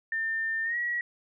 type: tone with pitch glide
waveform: sine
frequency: 1800 to 1918.1 Hz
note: A6 to A#6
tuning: +39 to +49 cents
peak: -27 dBFS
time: 0.12-1.01 s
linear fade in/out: 2 ms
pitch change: +110 cents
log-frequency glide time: 0.64-0.77 s
effects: none